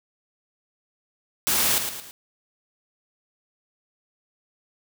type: noise with echo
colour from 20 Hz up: white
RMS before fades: -22 dBFS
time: 1.47-1.78 s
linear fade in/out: 0 ms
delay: 110 ms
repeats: 3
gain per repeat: -7 dB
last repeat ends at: 2.11 s
effects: none